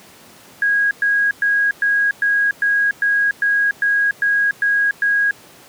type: tone bursts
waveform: sine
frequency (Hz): 1645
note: G#6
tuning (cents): -17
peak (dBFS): -13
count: 12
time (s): 0.62-5.31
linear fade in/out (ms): 2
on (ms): 290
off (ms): 110
effects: pink hiss -44 dBFS RMS until 5.68 s + high-pass 150 Hz 12 dB/octave